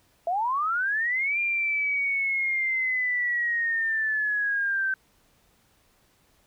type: linear two-way sweep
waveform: sine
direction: up then down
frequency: 657 to 2400 to 1542 Hz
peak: -23 dBFS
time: 0.27-4.94 s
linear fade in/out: 2 ms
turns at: 1.39 s
effects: pink hiss -64 dBFS RMS until 6.46 s